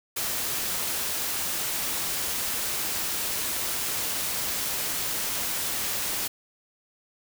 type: noise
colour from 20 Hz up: white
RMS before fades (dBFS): -29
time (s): 0.16-6.28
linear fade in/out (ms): 10
effects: none